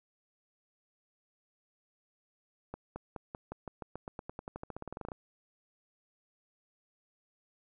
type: accelerating click train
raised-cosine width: 1 ms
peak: -26 dBFS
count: 25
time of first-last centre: 2.74-5.118 s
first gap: 220 ms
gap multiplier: 0.92
effects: none